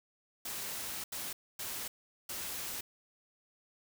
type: noise bursts at uneven times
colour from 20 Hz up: white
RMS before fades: -40 dBFS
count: 4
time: 0.45-1.04 / 1.12-1.33 / 1.59-1.88 / 2.29-2.81 s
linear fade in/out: 5 ms
effects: none